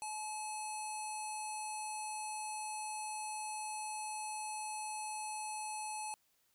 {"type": "tone with low-pass filter", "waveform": "square", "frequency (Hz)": 858, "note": "A5", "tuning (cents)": -44, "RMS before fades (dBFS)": -42, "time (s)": [0.02, 6.14], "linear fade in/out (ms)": 0, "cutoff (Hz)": 9200, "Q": 6.5, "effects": ["white hiss -75 dBFS RMS until 6.54 s"]}